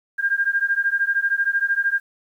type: beating tone pair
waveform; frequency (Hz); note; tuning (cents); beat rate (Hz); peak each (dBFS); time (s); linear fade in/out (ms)
sine; 1600 / 1613; G6 / G6; +35 / +49; 13; -21; 0.18-2; 20
effects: 9-bit